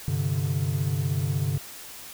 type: chord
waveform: triangle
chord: G suspended fourth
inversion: none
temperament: just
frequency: 98 / 130.67 / 147 Hz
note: G2 / C3 / D3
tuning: 0 / -2 / +2 cents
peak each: -27 / -26 / -25 dBFS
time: 0.08-1.58 s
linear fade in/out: 0 ms
effects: white hiss -42 dBFS RMS until 2.13 s